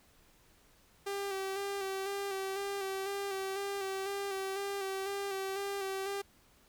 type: tone with vibrato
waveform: sawtooth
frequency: 392 Hz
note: G4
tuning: in tune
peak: -31 dBFS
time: 1.06-6.22 s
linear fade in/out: 10 ms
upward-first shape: square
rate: 2 Hz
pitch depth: 28 cents each way
effects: pink hiss -65 dBFS RMS until 6.68 s